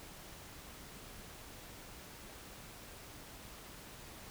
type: silence
effects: pink hiss -52 dBFS RMS until 4.3 s